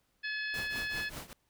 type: harmonic tone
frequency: 856 Hz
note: A5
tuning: 48 cents flat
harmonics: 2 / 3 / 4 / 5 / 6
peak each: -35 / -41 / -46 / -45 / -49 dBFS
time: 0.23-1.1 s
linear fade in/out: 20 ms
type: noise with tremolo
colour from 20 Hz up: pink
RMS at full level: -41 dBFS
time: 0.54-1.33 s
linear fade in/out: 0 ms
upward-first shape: triangle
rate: 5.1 Hz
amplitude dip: 90%
effects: pink hiss -75 dBFS RMS until 1.49 s

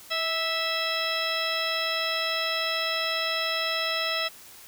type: harmonic tone with a mistuned harmonic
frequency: 657 Hz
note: E5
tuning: 6 cents flat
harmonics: 1 / 2 / 3 / 4 / 5 / 6 / 8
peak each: -33 / -33 / -33 / -33 / -33 / -33 / -33 dBFS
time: 0.1-4.29 s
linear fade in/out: 20 ms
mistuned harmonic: 1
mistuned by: -26 cents
effects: white hiss -48 dBFS RMS until 4.67 s

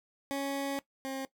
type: tone pair in turn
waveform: 20% pulse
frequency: 277.2 / 267.6 Hz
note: C#4 / C4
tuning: 0 / +39 cents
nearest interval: minor second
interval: 61 cents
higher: first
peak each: -27 / -30 dBFS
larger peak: first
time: 0.31-0.79 / 1.05-1.25 s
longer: first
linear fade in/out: 0 ms
effects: noise-tail reverb RT60 0.1 s tail -18 dB re dry

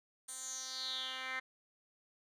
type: tone with band-pass filter sweep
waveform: 10% pulse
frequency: 260 Hz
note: C4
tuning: 11 cents flat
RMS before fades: -42 dBFS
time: 0.28-1.4 s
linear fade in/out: 10 ms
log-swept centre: 8900 to 2000 Hz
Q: 5.5
effects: none

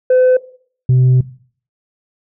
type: tone pair in turn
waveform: sine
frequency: 509 / 127.73 Hz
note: C5 / C3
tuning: -48 / -41 cents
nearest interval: 2 octaves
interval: 2393 cents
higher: first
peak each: -5 dBFS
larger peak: neither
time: 0.1-0.37 / 0.89-1.21 s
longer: second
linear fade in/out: 5 ms
effects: noise-tail reverb RT60 0.5 s tail -19 dB re dry + tanh soft clip ceiling -6 dBFS

